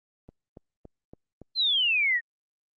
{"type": "click train", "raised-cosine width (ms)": 2, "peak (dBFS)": -31, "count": 5, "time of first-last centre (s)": [0.29, 1.417], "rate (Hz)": 3.55}
{"type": "exponential sweep", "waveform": "sine", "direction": "down", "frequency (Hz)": [4218, 1826], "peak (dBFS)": -21, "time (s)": [1.55, 2.21], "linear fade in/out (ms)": 50}
{"effects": ["Opus 24 kbps"]}